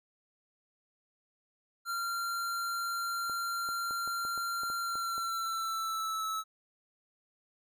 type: tone with pitch glide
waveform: square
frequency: 1379 to 1303.1 Hz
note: F6 to E6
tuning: -22 to -20 cents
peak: -33 dBFS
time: 1.85-6.44 s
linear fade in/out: 50 ms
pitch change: -98 cents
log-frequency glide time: 4.79-6.28 s
type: clicks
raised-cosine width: 1 ms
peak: -33 dBFS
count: 10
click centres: 3.297 / 3.689 / 3.909 / 4.076 / 4.251 / 4.377 / 4.634 / 4.701 / 4.955 / 5.18 s
effects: none